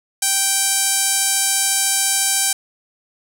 sawtooth tone with band-pass filter, 782 Hz, G5, 4 cents flat, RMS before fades -18 dBFS, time 0.22-2.53 s, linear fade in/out 5 ms, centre 9100 Hz, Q 1.7, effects none

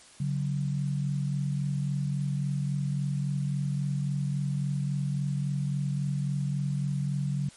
sine tone pair together, 141.8 / 185.44 Hz, C#3 / F#3, +40 / +4 cents, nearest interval perfect fourth, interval 464 cents, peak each -27 / -33 dBFS, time 0.2-7.49 s, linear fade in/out 5 ms, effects white hiss -53 dBFS RMS until 7.56 s + MP3 48 kbps

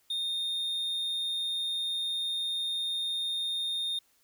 triangle tone, 3663 Hz, A#7, 31 cents flat, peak -28 dBFS, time 0.1-3.99 s, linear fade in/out 5 ms, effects white hiss -68 dBFS RMS until 4.23 s

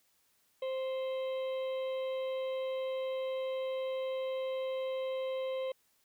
harmonic tone with a mistuned harmonic, 524 Hz, C5, 2 cents sharp, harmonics 1 / 2 / 4 / 5 / 6 / 7, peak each -33 / -48 / -52 / -56 / -52 / -57 dBFS, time 0.62-5.72 s, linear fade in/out 5 ms, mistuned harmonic 7, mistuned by +90 cents, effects white hiss -72 dBFS RMS until 6.04 s

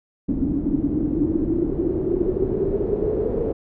pink noise with low-pass filter sweep, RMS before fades -22 dBFS, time 0.28-3.53 s, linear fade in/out 10 ms, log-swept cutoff 270 to 450 Hz, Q 9.8, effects none

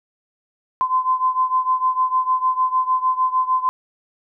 sine beating tone pair, 1026 / 1032.6 Hz, C6 / C6, -34 / -23 cents, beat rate 6.6 Hz, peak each -18 / -21 dBFS, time 0.81-3.69 s, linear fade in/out 0 ms, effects none

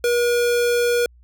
square tone, 480 Hz, B4, 49 cents flat, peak -17 dBFS, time 0.04-1.06 s, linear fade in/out 2 ms, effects added 60 Hz sine -47 dBFS peak until 1.23 s

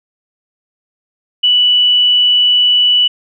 sine tone, 2960 Hz, F#7, in tune, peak -7 dBFS, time 1.43-3.08 s, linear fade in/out 10 ms, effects none

